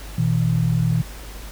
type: tone pair together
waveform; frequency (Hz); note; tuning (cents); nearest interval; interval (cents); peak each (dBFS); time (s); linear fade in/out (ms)
sine; 121.5 / 161.53; B2 / E3; -28 / -35; perfect fourth; 493; -19; 0.18-1.02; 5
effects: added 50 Hz sine -34 dBFS peak until 1.51 s + pink hiss -40 dBFS RMS until 1.51 s